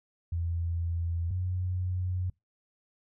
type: tone pair in turn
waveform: sine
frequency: 84.6 / 91.13 Hz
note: E2 / F#2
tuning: +45 / -26 cents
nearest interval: minor second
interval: 129 cents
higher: second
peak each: -28 dBFS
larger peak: neither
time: 0.32-1.31 / 1.31-2.3 s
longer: neither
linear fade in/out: 5 ms
effects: noise-tail reverb RT60 0.2 s tail -25 dB re dry